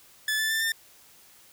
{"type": "tone with pitch steps", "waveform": "sawtooth", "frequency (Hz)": [1734, 1755.2, 1776.6, 1798.3], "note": ["A6", "A6", "A6", "A6"], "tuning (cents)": [-26, -5, 16, 37], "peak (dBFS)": -21, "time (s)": [0.28, 0.72], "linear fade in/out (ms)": 2, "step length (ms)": 110, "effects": ["white hiss -55 dBFS RMS until 1.52 s"]}